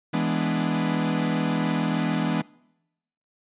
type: chord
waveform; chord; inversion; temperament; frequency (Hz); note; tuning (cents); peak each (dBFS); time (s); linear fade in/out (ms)
45% pulse; E dominant seventh; none; equal; 164.81 / 207.7 / 246.9 / 293.7; E3 / G#3 / B3 / D4; 0 / 0 / 0 / 0; -27 / -28 / -28 / -29; 0.13-2.42; 10
effects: noise-tail reverb RT60 0.9 s tail -24 dB re dry + resampled to 8000 Hz